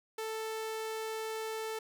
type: tone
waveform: sawtooth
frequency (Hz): 441.1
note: A4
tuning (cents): +4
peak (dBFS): -32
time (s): 0.18-1.79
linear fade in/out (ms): 5
effects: none